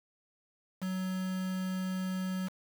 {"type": "tone with quantisation", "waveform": "triangle", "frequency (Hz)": 186.5, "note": "F#3", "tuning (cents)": 14, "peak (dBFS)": -30, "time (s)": [0.81, 2.49], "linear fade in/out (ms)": 20, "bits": 7, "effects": []}